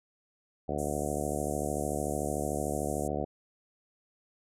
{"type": "harmonic tone", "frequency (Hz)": 73.42, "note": "D2", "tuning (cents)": 0, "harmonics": [1, 2, 3, 4, 5, 6, 7, 8, 9, 10], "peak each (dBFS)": [-39, -39, -39, -39, -39, -39, -39, -39, -39, -39], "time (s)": [0.68, 3.25], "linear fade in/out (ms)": 10}
{"type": "band-pass noise", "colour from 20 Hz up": "white", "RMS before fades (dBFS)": -46, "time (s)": [0.78, 3.08], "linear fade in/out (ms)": 10, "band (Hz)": [6600, 11000], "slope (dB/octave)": 48}
{"effects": []}